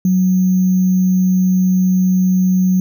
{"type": "tone with sample-and-hold", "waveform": "sine", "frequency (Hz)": 184.9, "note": "F#3", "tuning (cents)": -1, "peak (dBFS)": -10, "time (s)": [0.05, 2.8], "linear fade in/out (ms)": 2, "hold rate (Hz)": 6300, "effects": []}